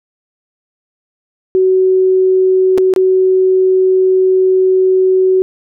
sine tone with dropouts, 374.8 Hz, F#4, 22 cents sharp, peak -7 dBFS, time 1.55-5.42 s, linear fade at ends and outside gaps 0 ms, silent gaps 2.777-2.782 / 2.938-2.962 s, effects none

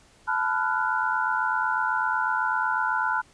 sine tone cluster, 873 / 999 / 1389 / 1477 Hz, A5 / B5 / F6 / F#6, -14 / +20 / -10 / -3 cents, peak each -28 dBFS, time 0.27-3.22 s, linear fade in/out 20 ms, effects pink hiss -57 dBFS RMS until 3.33 s + resampled to 22050 Hz

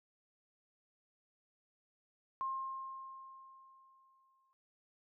sine tone with exponential decay, 1064 Hz, C6, 29 cents sharp, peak -34 dBFS, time 2.41-4.53 s, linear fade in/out 0 ms, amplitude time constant 460 ms, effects none

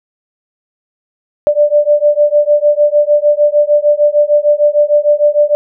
sine beating tone pair, 587.3 / 593.9 Hz, D5 / D5, 0 / +19 cents, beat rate 6.6 Hz, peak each -10 dBFS, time 1.47-5.55 s, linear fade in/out 0 ms, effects none

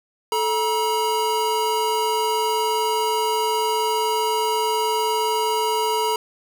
square tone pair together, 436.2 / 955.8 Hz, A4 / A#5, -15 / +43 cents, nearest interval octave + major second, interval 1358 cents, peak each -24 / -22 dBFS, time 0.32-6.16 s, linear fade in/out 2 ms, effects none

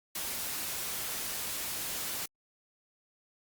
white noise, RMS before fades -36 dBFS, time 0.15-2.26 s, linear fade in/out 5 ms, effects Opus 48 kbps

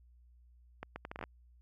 accelerating click train, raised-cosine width 0.5 ms, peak -26 dBFS, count 9, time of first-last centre 0.83-1.238 s, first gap 130 ms, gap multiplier 0.7, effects added 60 Hz sine -59 dBFS peak until 1.61 s

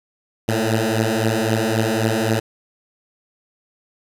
10% pulse beating tone pair, 109.4 / 113.2 Hz, A2 / A2, -9 / +50 cents, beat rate 3.8 Hz, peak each -12 dBFS, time 0.48-2.4 s, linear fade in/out 10 ms, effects resampled to 32000 Hz + 8-bit

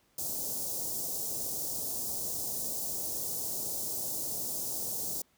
white band-stop noise, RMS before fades -35 dBFS, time 0.18-5.22 s, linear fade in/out 5 ms, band 730 to 5400 Hz, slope 24 dB/octave, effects pink hiss -69 dBFS RMS until 5.37 s + high-pass 60 Hz 12 dB/octave

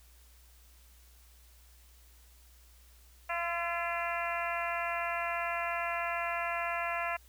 harmonic tone with a mistuned harmonic, 342.4 Hz, F4, 34 cents flat, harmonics 2 / 3 / 4 / 5 / 6 / 7 / 8, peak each -36 / -38 / -39 / -40 / -41 / -41 / -42 dBFS, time 3.29-7.17 s, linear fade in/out 10 ms, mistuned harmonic 4, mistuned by -23 cents, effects added 60 Hz sine -57 dBFS peak until 7.28 s + white hiss -63 dBFS RMS until 7.28 s

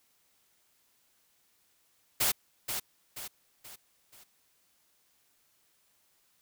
white noise with echo, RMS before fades -27 dBFS, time 2.2-2.32 s, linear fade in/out 10 ms, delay 480 ms, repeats 4, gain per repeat -7 dB, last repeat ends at 4.24 s, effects white hiss -70 dBFS RMS until 6.41 s

